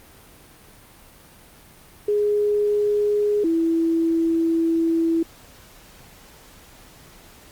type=tone pair in turn; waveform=sine; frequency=415.3 / 329.5 Hz; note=G#4 / E4; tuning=0 / -1 cents; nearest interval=major third; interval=401 cents; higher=first; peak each=-17 dBFS; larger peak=neither; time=2.08-3.44 / 3.44-5.23 s; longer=second; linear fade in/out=5 ms; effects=pink hiss -48 dBFS RMS until 7.51 s + Opus 32 kbps